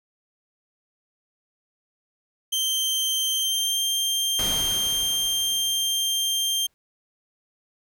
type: tone with pitch glide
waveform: sawtooth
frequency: 3136 to 3176 Hz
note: G7 to G7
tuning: 0 to +22 cents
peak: -19 dBFS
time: 2.52-6.67 s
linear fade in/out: 10 ms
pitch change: +22 cents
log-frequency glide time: 3.31-3.81 s
type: noise with exponential decay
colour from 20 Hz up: pink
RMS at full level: -30 dBFS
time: 4.39-6.74 s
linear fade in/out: 0 ms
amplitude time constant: 510 ms
effects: none